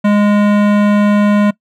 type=tone with hard clipping; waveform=sine; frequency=206.4 Hz; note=G#3; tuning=10 cents flat; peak=-10 dBFS; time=0.04-1.51 s; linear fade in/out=10 ms; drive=18 dB; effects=noise-tail reverb RT60 0.1 s tail -21 dB re dry